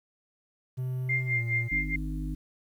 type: tone with pitch glide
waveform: triangle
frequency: 128.1 to 116.79 Hz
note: C3 to A#2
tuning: -36 to +4 cents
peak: -27 dBFS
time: 0.77-1.69 s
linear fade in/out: 20 ms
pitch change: -160 cents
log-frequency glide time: 1.26-1.41 s
type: tone with tremolo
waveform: sine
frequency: 2104 Hz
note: C7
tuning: 9 cents sharp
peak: -24 dBFS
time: 1.09-1.96 s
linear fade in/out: 5 ms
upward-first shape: sine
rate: 4.8 Hz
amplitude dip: 90%
type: harmonic tone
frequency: 51 Hz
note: G#1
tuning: 31 cents flat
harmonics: 1 / 3 / 5 / 6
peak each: -32 / -37 / -39 / -40 dBFS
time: 1.71-2.35 s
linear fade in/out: 10 ms
effects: 10-bit